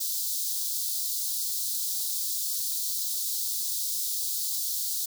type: high-pass noise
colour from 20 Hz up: white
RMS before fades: -30 dBFS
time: 0-5.06 s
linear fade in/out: 10 ms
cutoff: 3800 Hz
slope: 48 dB/octave
effects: none

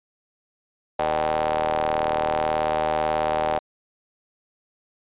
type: ring-modulated tone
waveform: sawtooth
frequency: 78.3 Hz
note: D#2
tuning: 11 cents sharp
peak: -14 dBFS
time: 0.99-3.59 s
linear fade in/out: 5 ms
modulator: 685 Hz
effects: resampled to 8000 Hz

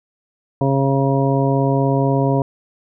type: harmonic tone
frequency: 136.6 Hz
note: C#3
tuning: 25 cents flat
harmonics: 1 / 2 / 3 / 4 / 5 / 7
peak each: -17 / -20 / -22 / -23 / -24 / -25 dBFS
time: 0.61-2.42 s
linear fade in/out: 2 ms
effects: none

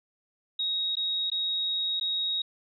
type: tone with dropouts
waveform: sine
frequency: 3778 Hz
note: A#7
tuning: 22 cents sharp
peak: -26 dBFS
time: 0.59-2.42 s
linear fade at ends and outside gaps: 5 ms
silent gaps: 0.955-0.968 / 1.301-1.316 / 1.999-2.01 s
effects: none

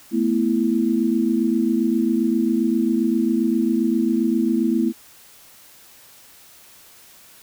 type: chord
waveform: sine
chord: A suspended second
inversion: none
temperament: just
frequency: 220 / 247.5 / 330 Hz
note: A3 / B3 / E4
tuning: 0 / +4 / +2 cents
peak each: -21 dBFS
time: 0.11-4.93 s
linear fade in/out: 50 ms
effects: white hiss -48 dBFS RMS until 7.42 s

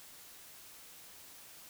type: silence
effects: white hiss -54 dBFS RMS until 1.69 s

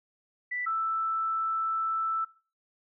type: tone pair in turn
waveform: sine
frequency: 1975.5 / 1322 Hz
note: B6 / E6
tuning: 0 / +5 cents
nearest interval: perfect fifth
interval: 695 cents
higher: first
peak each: -30 / -26 dBFS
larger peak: second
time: 0.51-0.66 / 0.66-2.25 s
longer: second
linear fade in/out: 10 ms
effects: noise-tail reverb RT60 0.4 s tail -22 dB re dry

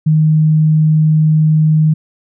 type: tone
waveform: sine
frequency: 155.56 Hz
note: D#3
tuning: in tune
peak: -7 dBFS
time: 0.06-1.94 s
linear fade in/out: 10 ms
effects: none

